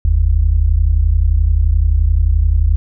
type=tone pair together; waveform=sine; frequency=46.25 / 77.78 Hz; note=F#1 / D#2; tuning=0 / 0 cents; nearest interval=major sixth; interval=900 cents; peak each=-12 dBFS; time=0.05-2.76 s; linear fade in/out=0 ms; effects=none